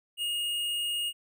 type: tone with tanh clipping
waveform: sine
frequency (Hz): 2856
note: F7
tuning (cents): +38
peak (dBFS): -30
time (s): 0.17-1.13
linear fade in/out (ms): 50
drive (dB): 15
effects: none